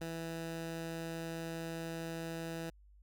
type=tone; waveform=15% pulse; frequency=164.81 Hz; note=E3; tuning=in tune; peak=-33 dBFS; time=0.01-2.7 s; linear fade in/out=5 ms; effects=added 50 Hz sine -58 dBFS peak until 3.02 s